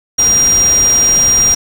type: tone in noise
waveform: sine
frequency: 5700 Hz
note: F8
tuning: 34 cents sharp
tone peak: -7 dBFS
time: 0.18-1.55 s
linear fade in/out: 10 ms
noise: pink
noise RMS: -21 dBFS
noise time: 0.18-1.55 s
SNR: +11 dB
effects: none

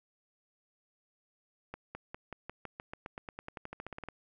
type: accelerating click train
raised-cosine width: 0.5 ms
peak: -26 dBFS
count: 22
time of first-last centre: 1.74-4.086 s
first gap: 210 ms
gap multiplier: 0.93
effects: none

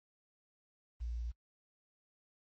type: tone with quantisation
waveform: sine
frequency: 58.27 Hz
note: A#1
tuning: in tune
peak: -36 dBFS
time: 1-1.32 s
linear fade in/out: 20 ms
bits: 11
effects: noise-tail reverb RT60 0.1 s tail -25 dB re dry + MP3 32 kbps

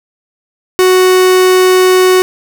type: tone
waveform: 45% pulse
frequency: 370 Hz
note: F#4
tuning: in tune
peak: -5 dBFS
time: 0.79-2.22 s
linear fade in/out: 0 ms
effects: none

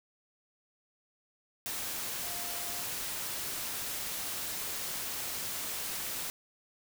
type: tone in noise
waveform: sine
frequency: 698.5 Hz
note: F5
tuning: in tune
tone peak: -47 dBFS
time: 2.23-2.82 s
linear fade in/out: 0 ms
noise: white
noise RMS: -37 dBFS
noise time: 1.66-6.3 s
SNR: -13 dB
effects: none

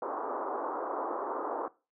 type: band-pass noise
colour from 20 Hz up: white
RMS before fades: -35 dBFS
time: 0.02-1.68 s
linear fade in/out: 2 ms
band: 290 to 1200 Hz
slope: 48 dB/octave
effects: noise-tail reverb RT60 0.3 s tail -20 dB re dry

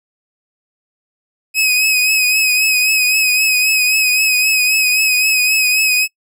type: tone with vibrato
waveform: sawtooth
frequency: 2532 Hz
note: D#7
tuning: 30 cents sharp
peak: -8 dBFS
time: 1.54-6.08 s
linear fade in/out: 50 ms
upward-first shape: triangle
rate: 3.8 Hz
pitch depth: 47 cents each way
effects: noise-tail reverb RT60 0.1 s tail -26 dB re dry

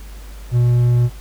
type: tone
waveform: triangle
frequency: 121.1 Hz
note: B2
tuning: 34 cents flat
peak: -9 dBFS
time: 0.51-1.1 s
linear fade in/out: 50 ms
effects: added 50 Hz sine -32 dBFS peak until 1.2 s + pink hiss -44 dBFS RMS until 1.2 s

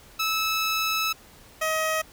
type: tone pair in turn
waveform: 15% pulse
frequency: 1304 / 632.7 Hz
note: E6 / D#5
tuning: -19 / +29 cents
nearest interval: octave + minor second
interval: 1252 cents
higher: first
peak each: -17 dBFS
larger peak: neither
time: 0.19-1.13 / 1.61-2.02 s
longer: first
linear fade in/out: 10 ms
effects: pink hiss -51 dBFS RMS until 2.12 s

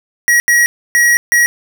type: tone bursts at uneven times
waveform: square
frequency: 1907 Hz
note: A#6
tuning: 39 cents sharp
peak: -8 dBFS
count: 4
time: 0.28-0.4 / 0.48-0.66 / 0.95-1.17 / 1.32-1.46 s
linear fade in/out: 0 ms
effects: none

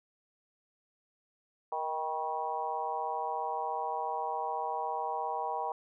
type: harmonic tone with a mistuned harmonic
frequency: 157.2 Hz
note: D#3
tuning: 18 cents sharp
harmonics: 3 / 4 / 5 / 6 / 7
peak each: -41 / -41 / -35 / -36 / -43 dBFS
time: 1.72-5.72 s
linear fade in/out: 2 ms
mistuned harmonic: 6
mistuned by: +42 cents
effects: none

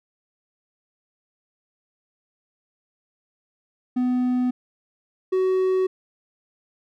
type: tone pair in turn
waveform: triangle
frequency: 250 / 374.6 Hz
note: B3 / F#4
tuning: +21 / +21 cents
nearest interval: perfect fifth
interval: 700 cents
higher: second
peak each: -17 / -16 dBFS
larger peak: second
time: 3.96-4.51 / 5.32-5.87 s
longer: neither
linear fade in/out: 10 ms
effects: none

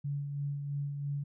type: tone with tremolo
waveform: sine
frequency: 142.6 Hz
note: C#3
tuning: 49 cents sharp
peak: -31 dBFS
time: 0.04-1.24 s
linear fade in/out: 10 ms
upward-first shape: sine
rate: 3 Hz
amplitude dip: 40%
effects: none

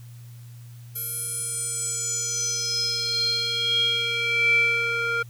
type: tone with band-pass filter sweep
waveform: square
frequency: 466.2 Hz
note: A#4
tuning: in tune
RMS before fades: -25 dBFS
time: 0.95-5.23 s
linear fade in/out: 10 ms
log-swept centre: 12000 to 1700 Hz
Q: 8.1
effects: added 119 Hz sine -40 dBFS peak until 5.29 s + white hiss -56 dBFS RMS until 5.29 s

